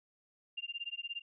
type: tone with tremolo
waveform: sine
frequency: 2794 Hz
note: F7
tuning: in tune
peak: -35 dBFS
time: 0.57-1.22 s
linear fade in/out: 10 ms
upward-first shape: sine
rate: 17 Hz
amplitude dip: 100%
effects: none

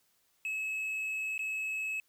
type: tone with dropouts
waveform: triangle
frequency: 2582 Hz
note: E7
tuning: 37 cents flat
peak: -31 dBFS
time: 0.45-2 s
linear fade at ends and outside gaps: 1 ms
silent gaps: 1.379-1.392 s
effects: white hiss -72 dBFS RMS until 2.08 s

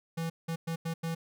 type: tone bursts at uneven times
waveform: square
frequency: 164.81 Hz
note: E3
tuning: in tune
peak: -32 dBFS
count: 5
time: 0.17-0.3 / 0.48-0.56 / 0.67-0.76 / 0.85-0.94 / 1.03-1.15 s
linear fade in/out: 10 ms
effects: none

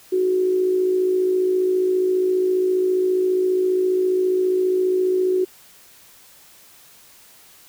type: tone with amplitude modulation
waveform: sine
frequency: 370 Hz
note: F#4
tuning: in tune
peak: -14 dBFS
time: 0.12-5.45 s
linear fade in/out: 10 ms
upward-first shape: sine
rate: 54.8 Hz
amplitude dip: 45%
effects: white hiss -49 dBFS RMS until 7.68 s

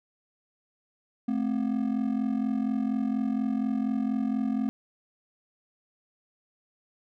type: ring-modulated tone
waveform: triangle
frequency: 239.2 Hz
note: A#3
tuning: 45 cents sharp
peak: -20 dBFS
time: 1.28-4.69 s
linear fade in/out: 0 ms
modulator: 22.1 Hz
effects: none

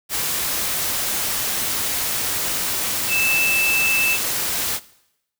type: tone in noise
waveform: sine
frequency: 2637 Hz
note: E7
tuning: in tune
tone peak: -18 dBFS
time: 3.08-4.18 s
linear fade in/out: 50 ms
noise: white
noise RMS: -23 dBFS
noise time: 0.09-4.8 s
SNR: +2 dB
effects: noise-tail reverb RT60 0.8 s tail -19 dB re dry

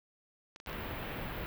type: clicks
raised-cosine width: 0.2 ms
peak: -31 dBFS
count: 5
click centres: 0.561 / 0.601 / 0.662 / 0.696 / 0.73 s
type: band-stop noise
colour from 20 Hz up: pink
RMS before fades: -40 dBFS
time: 0.67-1.46 s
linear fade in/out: 0 ms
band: 3100 to 16000 Hz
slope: 24 dB/octave
effects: none

